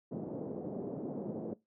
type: band-pass noise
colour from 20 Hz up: pink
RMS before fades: -40 dBFS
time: 0.11-1.54 s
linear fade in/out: 10 ms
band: 160 to 560 Hz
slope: 24 dB/octave
effects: noise-tail reverb RT60 0.2 s tail -20 dB re dry